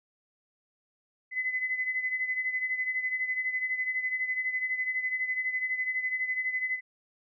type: beating tone pair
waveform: sine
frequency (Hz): 2021 / 2033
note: B6 / B6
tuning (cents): +39 / +50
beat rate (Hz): 12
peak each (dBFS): -29 / -35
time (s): 1.31-6.81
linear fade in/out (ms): 50
effects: none